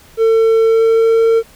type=tone with pitch glide; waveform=triangle; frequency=450 to 454.2 Hz; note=A4 to A#4; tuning=+39 to -45 cents; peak=-6 dBFS; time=0.17-1.43 s; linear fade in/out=50 ms; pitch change=+16 cents; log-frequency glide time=0.63-1.24 s; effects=pink hiss -44 dBFS RMS until 1.55 s